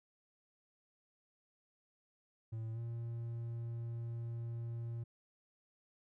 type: tone with pitch glide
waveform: triangle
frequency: 112.5 to 116.67 Hz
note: A2 to A#2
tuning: +39 to +2 cents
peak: -37 dBFS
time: 2.52-5.04 s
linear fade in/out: 10 ms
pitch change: +63 cents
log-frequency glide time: 2.73-2.79 s
effects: none